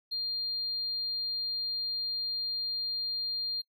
triangle tone, 4200 Hz, C8, 6 cents sharp, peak -27 dBFS, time 0.11-3.62 s, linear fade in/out 20 ms, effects noise-tail reverb RT60 0.1 s tail -26 dB re dry + tanh soft clip ceiling -29 dBFS

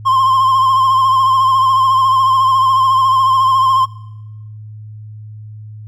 triangle tone with vibrato, 1055 Hz, C6, 14 cents sharp, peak -7 dBFS, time 0.05-3.86 s, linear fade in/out 20 ms, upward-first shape sine, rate 14 Hz, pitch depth 42 cents each way, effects noise-tail reverb RT60 1.0 s tail -21 dB re dry + added 107 Hz sine -29 dBFS peak until 5.87 s

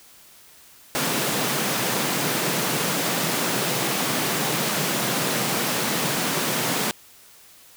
pink high-pass noise, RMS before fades -24 dBFS, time 0.95-6.91 s, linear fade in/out 0 ms, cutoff 130 Hz, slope 48 dB/octave, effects white hiss -50 dBFS RMS until 7.76 s

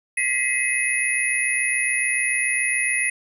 sine tone cluster, 1946 / 2073 / 2549 / 10360 Hz, B6 / C7 / D#7 / E9, -26 / -17 / +41 / -31 cents, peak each -25 dBFS, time 0.17-3.1 s, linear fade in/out 5 ms, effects 9-bit

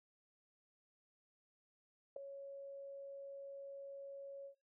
sine tone with ADSR envelope, 554.4 Hz, C#5, in tune, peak -37 dBFS, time 2.16-4.55 s, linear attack 5 ms, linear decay 3 ms, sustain -10 dB, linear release 95 ms, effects noise-tail reverb RT60 0.2 s tail -17 dB re dry

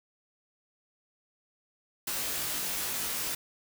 white noise with comb filter, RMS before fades -33 dBFS, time 2.07-3.35 s, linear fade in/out 5 ms, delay 20 ms, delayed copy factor +0.8, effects none

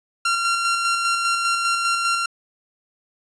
sawtooth tone with tremolo, 1375 Hz, F6, 27 cents flat, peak -14 dBFS, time 0.25-2.26 s, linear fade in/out 5 ms, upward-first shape square, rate 5 Hz, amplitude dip 30%, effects resampled to 22050 Hz

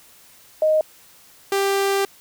sine / sawtooth tone pair in turn, 622.3 / 394.3 Hz, D#5 / G4, 0 / +10 cents, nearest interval minor sixth, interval 790 cents, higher first, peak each -14 dBFS, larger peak neither, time 0.62-0.81 / 1.52-2.05 s, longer second, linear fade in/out 2 ms, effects white hiss -50 dBFS RMS until 2.2 s

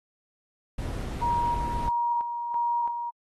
brown noise, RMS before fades -32 dBFS, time 0.78-1.89 s, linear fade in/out 5 ms
sine tone with tremolo, 948 Hz, A#5, 29 cents sharp, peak -23 dBFS, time 1.21-3.11 s, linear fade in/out 20 ms, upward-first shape square, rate 1.5 Hz, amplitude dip 50%
effects AAC 32 kbps

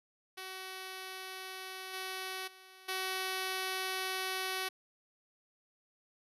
5% pulse tone with level steps, 376.6 Hz, F#4, 31 cents sharp, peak -31 / -27 / -43 / -23 dBFS, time 0.37-4.69 s, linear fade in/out 10 ms, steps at 1.93 / 2.47 / 2.88 s, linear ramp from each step 10 ms, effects resampled to 32000 Hz

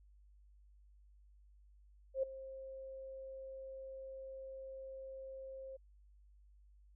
sine tone with ADSR envelope, 532 Hz, C5, 29 cents sharp, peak -30 dBFS, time 2.14-5.77 s, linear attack 89 ms, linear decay 8 ms, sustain -16 dB, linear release 12 ms, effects added 50 Hz sine -61 dBFS peak until 6.95 s

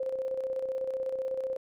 sine tone with tremolo, 525 Hz, C5, 6 cents sharp, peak -28 dBFS, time 0-1.57 s, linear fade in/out 5 ms, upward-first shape square, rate 16 Hz, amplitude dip 45%, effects none

